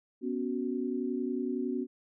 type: chord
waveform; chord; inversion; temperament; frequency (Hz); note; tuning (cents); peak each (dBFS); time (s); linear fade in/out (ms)
sine; B suspended second; none; just; 246.9 / 277.8 / 370.4; B3 / C#4 / F#4; 0 / +4 / +2; -33 / -35 / -35; 0.21-1.87; 50
effects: none